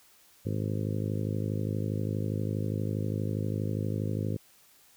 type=harmonic tone; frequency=52.4 Hz; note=G#1; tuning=16 cents sharp; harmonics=2 / 3 / 4 / 5 / 6 / 7 / 8 / 9 / 10; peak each=-31 / -35 / -37 / -39 / -41 / -42 / -43 / -44 / -45 dBFS; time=0.45-4.37 s; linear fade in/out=10 ms; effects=white hiss -60 dBFS RMS until 4.96 s